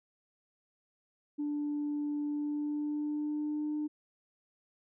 sine tone with pitch glide, 293.7 to 300.7 Hz, D4 to D4, 0 to +41 cents, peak -30 dBFS, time 1.38-3.88 s, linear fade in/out 20 ms, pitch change +41 cents, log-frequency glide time 2.26-3.66 s, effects tanh soft clip ceiling -28 dBFS

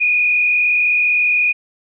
sine tone with frequency modulation, 2459 Hz, D#7, 21 cents flat, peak -12 dBFS, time 0-1.53 s, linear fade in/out 20 ms, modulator 40.9 Hz, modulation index 1.1, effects none

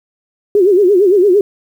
sine tone with vibrato, 384.5 Hz, G4, 33 cents flat, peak -6 dBFS, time 0.55-1.41 s, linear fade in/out 2 ms, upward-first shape sine, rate 8.8 Hz, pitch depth 160 cents each way, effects 7-bit

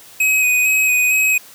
square tone with vibrato, 2518 Hz, D#7, 20 cents sharp, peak -13 dBFS, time 0.2-1.38 s, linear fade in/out 5 ms, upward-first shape square, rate 2.2 Hz, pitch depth 17 cents each way, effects white hiss -42 dBFS RMS until 1.54 s + high-pass 80 Hz 12 dB/octave

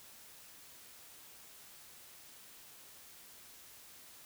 silence, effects white hiss -56 dBFS RMS until 4.25 s

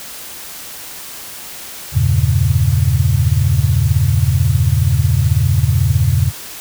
sine chord, E diminished seventh, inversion none, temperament equal, 82.41 / 98 / 116.54 / 138.59 Hz, E2 / G2 / Bb2 / Db3, 0 / 0 / 0 / 0 cents, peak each -16 dBFS, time 1.92-6.32 s, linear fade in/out 50 ms, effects white hiss -31 dBFS RMS until 6.6 s

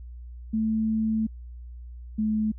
sine tone pair in turn, 220 / 215.8 Hz, A3 / A3, 0 / -33 cents, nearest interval unison, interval 33 cents, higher first, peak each -22 dBFS, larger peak neither, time 0.53-1.27 / 2.18-2.52 s, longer first, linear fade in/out 10 ms, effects added 60 Hz sine -38 dBFS peak until 2.58 s

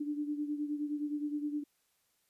sine beating tone pair, 293.7 / 303.3 Hz, D4 / D#4, 0 / -44 cents, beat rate 9.6 Hz, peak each -34 / -40 dBFS, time 0-1.64 s, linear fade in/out 10 ms, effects white hiss -75 dBFS RMS until 2.29 s + resampled to 32000 Hz

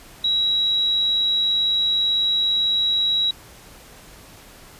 sine tone, 3874 Hz, B7, 34 cents flat, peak -17 dBFS, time 0.24-3.31 s, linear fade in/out 5 ms, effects pink hiss -45 dBFS RMS until 4.79 s + resampled to 32000 Hz

